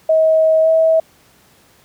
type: tone with pitch glide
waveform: sine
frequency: 637 to 645.5 Hz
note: D#5 to E5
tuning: +41 to -37 cents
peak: -9 dBFS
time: 0.09-1 s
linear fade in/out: 5 ms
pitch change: +22 cents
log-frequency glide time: 0.62-0.68 s
effects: pink hiss -51 dBFS RMS until 1.84 s + high-pass 80 Hz 12 dB/octave